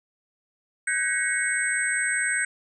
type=tone cluster; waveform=sine; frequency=1515 / 1635 / 1914 / 2190 / 8220 Hz; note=F#6 / G#6 / A#6 / C#7 / C9; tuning=+40 / -28 / +45 / -22 / -32 cents; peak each=-29 dBFS; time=0.87-2.45 s; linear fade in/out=5 ms; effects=none